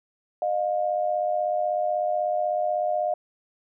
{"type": "tone pair together", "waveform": "sine", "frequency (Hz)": [614, 710.2], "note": ["D#5", "F5"], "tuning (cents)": [-23, 29], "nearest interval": "minor third", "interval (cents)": 252, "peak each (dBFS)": -25, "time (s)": [0.42, 3.14], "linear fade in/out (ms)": 2, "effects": []}